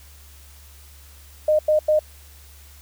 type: tone bursts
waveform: sine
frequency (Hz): 613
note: D#5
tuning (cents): -26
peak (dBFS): -14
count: 3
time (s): 1.48-1.992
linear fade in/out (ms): 5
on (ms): 110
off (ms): 91
effects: added 71 Hz sine -45 dBFS peak until 2.81 s + white hiss -50 dBFS RMS until 2.81 s